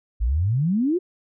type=exponential sweep; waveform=sine; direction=up; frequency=50.9 to 380 Hz; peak=-18 dBFS; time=0.2-0.99 s; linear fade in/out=20 ms; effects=none